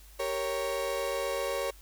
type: chord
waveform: 35% pulse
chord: G diminished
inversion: none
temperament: equal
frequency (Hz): 392 / 466.2 / 554.4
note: G4 / Bb4 / Db5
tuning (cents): 0 / 0 / 0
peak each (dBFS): -36 / -34 / -30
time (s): 0.19-1.71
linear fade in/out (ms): 10
effects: added 50 Hz sine -51 dBFS peak until 1.81 s + white hiss -57 dBFS RMS until 1.81 s